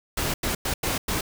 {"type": "noise bursts at uneven times", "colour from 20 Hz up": "pink", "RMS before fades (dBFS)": -26, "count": 5, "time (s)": [[0.17, 0.34], [0.43, 0.55], [0.65, 0.74], [0.83, 0.98], [1.08, 1.21]], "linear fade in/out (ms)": 5, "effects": []}